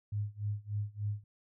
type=tone with tremolo; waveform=sine; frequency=103.83 Hz; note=G#2; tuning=in tune; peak=-30 dBFS; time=0.12-1.24 s; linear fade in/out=5 ms; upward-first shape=sine; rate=3.4 Hz; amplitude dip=95%; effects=none